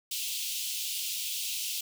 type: high-pass noise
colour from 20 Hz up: pink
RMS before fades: -34 dBFS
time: 0.11-1.81 s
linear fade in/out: 5 ms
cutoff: 2700 Hz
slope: 48 dB/octave
effects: none